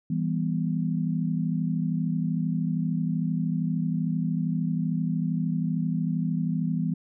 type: chord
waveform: sine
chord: E minor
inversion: none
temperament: just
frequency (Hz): 164.81 / 197.78 / 247.2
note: E3 / G3 / B3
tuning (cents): 0 / +16 / +2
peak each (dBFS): -26 / -30 / -30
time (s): 0.1-6.94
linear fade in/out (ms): 5
effects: none